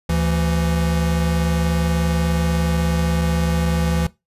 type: tone pair together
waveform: square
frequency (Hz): 74.56 / 167.2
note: D2 / E3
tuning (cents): +27 / +25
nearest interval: octave + major second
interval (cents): 1398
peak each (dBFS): -21 / -20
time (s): 0.09-4.07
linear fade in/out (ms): 5
effects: noise-tail reverb RT60 0.2 s tail -19 dB re dry + resampled to 32000 Hz